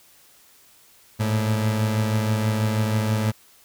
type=beating tone pair; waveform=30% pulse; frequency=107.8 / 114 Hz; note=A2 / A#2; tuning=-35 / -38 cents; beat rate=6.2 Hz; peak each=-18 / -26 dBFS; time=1.19-3.32 s; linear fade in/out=20 ms; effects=white hiss -54 dBFS RMS until 3.64 s